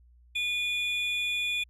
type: tone pair together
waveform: triangle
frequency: 2447 / 3460 Hz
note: D#7 / A7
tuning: -29 / -30 cents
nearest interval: tritone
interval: 599 cents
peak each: -27 / -31 dBFS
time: 0.35-1.64 s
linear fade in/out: 10 ms
effects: added 60 Hz sine -55 dBFS peak until 1.69 s + resampled to 32000 Hz